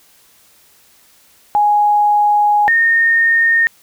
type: tone pair in turn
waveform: sine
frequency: 830.6 / 1835.8 Hz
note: G#5 / A#6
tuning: 0 / -27 cents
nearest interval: octave + major second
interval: 1373 cents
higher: second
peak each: -9 dBFS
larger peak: neither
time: 1.55-2.68 / 2.68-3.67 s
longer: first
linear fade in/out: 0 ms
effects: white hiss -50 dBFS RMS until 3.82 s